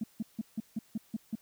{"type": "tone bursts", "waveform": "sine", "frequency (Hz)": 220, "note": "A3", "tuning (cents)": 0, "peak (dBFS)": -29, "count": 8, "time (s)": [0.01, 1.354], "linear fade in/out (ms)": 5, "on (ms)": 28, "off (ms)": 160, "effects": ["tanh soft clip ceiling -26 dBFS", "white hiss -64 dBFS RMS until 1.41 s"]}